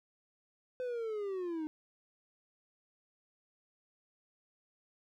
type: linear sweep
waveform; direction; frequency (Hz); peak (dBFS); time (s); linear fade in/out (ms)
triangle; down; 510 to 302.5; -33; 0.8-1.67; 0
effects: none